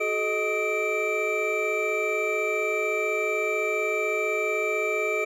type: tone cluster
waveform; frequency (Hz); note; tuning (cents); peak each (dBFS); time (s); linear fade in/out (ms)
triangle; 372.9 / 428.7 / 623 / 1252 / 2337; F#4 / A4 / D#5 / D#6 / D7; +14 / -45 / +2 / +10 / -9; -32 / -26 / -29 / -33 / -26; 0-5.25; 10
effects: none

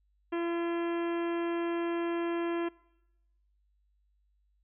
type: harmonic tone with a mistuned harmonic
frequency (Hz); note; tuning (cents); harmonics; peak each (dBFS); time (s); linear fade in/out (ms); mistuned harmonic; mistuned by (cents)
340; F4; -46; 1 / 2 / 3 / 4 / 5 / 6 / 7 / 8 / 9; -30 / -41 / -41 / -46 / -45 / -50 / -50 / -50 / -53; 0.32-2.69; 10; 9; +68
effects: noise-tail reverb RT60 1.0 s tail -24 dB re dry + added 50 Hz sine -68 dBFS peak until 4.63 s

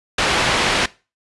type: low-pass noise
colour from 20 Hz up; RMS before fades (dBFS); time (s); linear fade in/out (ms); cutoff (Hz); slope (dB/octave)
white; -18; 0.18-0.86; 5; 3100; 12
effects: noise-tail reverb RT60 0.3 s tail -20 dB re dry + resampled to 24000 Hz

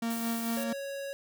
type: tone with tremolo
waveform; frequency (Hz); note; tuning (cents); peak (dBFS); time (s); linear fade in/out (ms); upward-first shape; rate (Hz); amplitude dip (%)
45% pulse; 230.5; A#3; -19; -29; 0.02-0.73; 5; sine; 4.5; 40
type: noise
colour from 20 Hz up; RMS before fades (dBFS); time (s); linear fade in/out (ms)
blue; -40; 0.1-0.64; 5
type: tone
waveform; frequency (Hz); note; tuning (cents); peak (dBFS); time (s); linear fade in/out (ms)
square; 554.4; C#5; 0; -36; 0.57-1.13; 0
effects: none

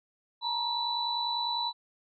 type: tone cluster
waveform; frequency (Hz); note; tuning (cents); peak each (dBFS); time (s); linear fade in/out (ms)
sine; 904 / 954 / 3967; A5 / A#5 / B7; +47 / +40 / +7; -38 / -32 / -31; 0.41-1.73; 50
effects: none

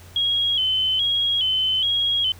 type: tone with vibrato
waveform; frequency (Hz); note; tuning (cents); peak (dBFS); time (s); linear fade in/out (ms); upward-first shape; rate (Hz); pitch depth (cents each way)
sine; 3171; G7; +19; -18; 0.16-2.32; 2; square; 1.2; 66
effects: added 89 Hz sine -43 dBFS peak until 2.39 s + pink hiss -48 dBFS RMS until 2.39 s

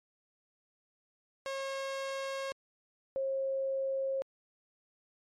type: tone pair in turn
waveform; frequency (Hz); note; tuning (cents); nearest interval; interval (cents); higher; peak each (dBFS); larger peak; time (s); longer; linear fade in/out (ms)
sawtooth / sine; 542 / 537.9; C#5 / C5; -39 / +48; unison; 13; first; -31 / -30; second; 1.46-2.52 / 3.16-4.22; neither; 0
effects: low-pass 7000 Hz 12 dB/octave + MP3 64 kbps

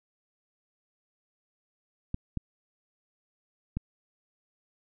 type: clicks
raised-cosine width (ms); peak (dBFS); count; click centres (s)
5; -18; 3; 2.144 / 2.373 / 3.77
effects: none

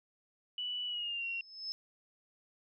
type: tone with pitch glide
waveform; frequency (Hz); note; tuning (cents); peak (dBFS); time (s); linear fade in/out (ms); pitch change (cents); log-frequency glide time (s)
sine; 2960 to 2746; F#7 to F7; 0 to -30; -35; 0.58-1.41; 2; -130; 0.86-1.25
type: tone with exponential growth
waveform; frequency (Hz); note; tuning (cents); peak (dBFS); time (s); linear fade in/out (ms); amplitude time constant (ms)
sine; 5220; E8; -18; -34; 1.21-1.72; 0; 110
effects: none

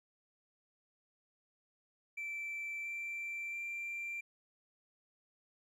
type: tone with pitch steps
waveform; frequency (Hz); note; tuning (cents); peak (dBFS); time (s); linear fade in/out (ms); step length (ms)
triangle; 2332 / 2347 / 2362; D7 / D7 / D7; -13 / -2 / +9; -36; 2.17-4.21; 10; 680
effects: tanh soft clip ceiling -34 dBFS + resampled to 32000 Hz

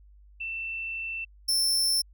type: tone pair in turn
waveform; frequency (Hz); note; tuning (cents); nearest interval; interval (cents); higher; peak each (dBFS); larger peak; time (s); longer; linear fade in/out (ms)
sine / sawtooth; 2677 / 5354; E7 / E8; +26 / +26; octave; 1200; second; -31 / -20; second; 0.4-1.25 / 1.48-2.02; first; 10
effects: added 50 Hz sine -51 dBFS peak until 2.13 s

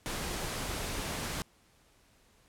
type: noise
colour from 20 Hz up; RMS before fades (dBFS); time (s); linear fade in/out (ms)
pink; -36; 0.06-1.42; 0
effects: pink hiss -65 dBFS RMS until 2.48 s + low-pass 12000 Hz 12 dB/octave

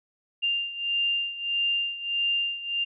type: beating tone pair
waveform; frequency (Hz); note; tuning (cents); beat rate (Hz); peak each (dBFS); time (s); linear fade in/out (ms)
sine; 2794 / 2795.6; F7 / F7; 0 / +1; 1.6; -26 / -30; 0.42-2.85; 20
effects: none

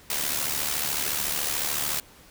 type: noise with amplitude modulation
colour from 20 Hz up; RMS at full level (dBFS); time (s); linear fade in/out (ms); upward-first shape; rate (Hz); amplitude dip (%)
white; -25; 0.1-2; 2; sine; 73.8; 60
effects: pink hiss -52 dBFS RMS until 2.3 s

